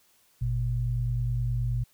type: tone pair together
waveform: sine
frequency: 50.45 / 120 Hz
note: G#1 / B2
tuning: -49 / -49 cents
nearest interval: octave + minor third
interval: 1500 cents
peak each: -30 / -26 dBFS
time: 0.41-1.84 s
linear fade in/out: 10 ms
effects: white hiss -64 dBFS RMS until 1.93 s